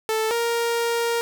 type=tone pair in turn; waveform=sawtooth; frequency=439.9 / 467.4 Hz; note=A4 / A#4; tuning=0 / +5 cents; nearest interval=minor second; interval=105 cents; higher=second; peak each=-17 dBFS; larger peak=neither; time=0.09-0.31 / 0.31-1.21 s; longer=second; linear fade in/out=0 ms; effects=8-bit